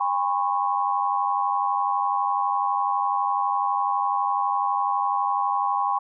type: tone cluster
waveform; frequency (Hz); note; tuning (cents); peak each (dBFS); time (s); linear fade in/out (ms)
sine; 808 / 1004 / 1096; G#5 / B5 / C#6; -48 / +28 / -20; -24 / -27 / -25; 0-5.99; 10
effects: none